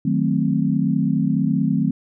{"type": "chord", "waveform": "sine", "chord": "D# diminished seventh", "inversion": "none", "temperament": "equal", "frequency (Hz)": [155.56, 185, 220, 261.6], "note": ["D#3", "F#3", "A3", "C4"], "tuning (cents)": [0, 0, 0, 0], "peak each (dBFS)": -22, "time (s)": [0.05, 1.91], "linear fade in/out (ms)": 5, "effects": []}